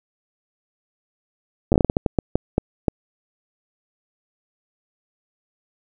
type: slowing click train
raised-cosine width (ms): 2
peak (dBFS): -3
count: 14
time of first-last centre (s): 1.72-2.882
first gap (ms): 9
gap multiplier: 1.34
effects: none